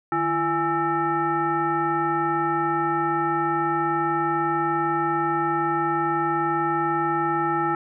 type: tone with frequency modulation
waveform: sine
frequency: 830.6 Hz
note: G#5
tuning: in tune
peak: -20 dBFS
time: 0.12-7.75 s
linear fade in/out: 2 ms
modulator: 492 Hz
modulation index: 1.4
effects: none